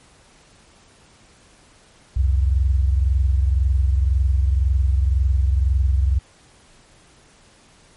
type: tone pair together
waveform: sine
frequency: 65.5 / 87.43 Hz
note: C2 / F2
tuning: +2 / +2 cents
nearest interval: perfect fourth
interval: 500 cents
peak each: -15 / -22 dBFS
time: 2.16-6.19 s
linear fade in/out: 10 ms
effects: pink hiss -52 dBFS RMS until 7.96 s + MP3 48 kbps